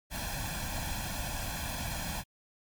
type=noise with comb filter; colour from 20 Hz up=pink; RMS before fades=-36 dBFS; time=0.1-2.24 s; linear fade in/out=50 ms; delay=1.2 ms; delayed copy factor=+0.85; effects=Opus 48 kbps